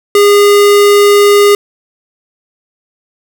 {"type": "tone", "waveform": "square", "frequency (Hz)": 408.2, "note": "G#4", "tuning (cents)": -30, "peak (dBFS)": -4, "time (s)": [0.15, 1.55], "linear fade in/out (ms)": 2, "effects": []}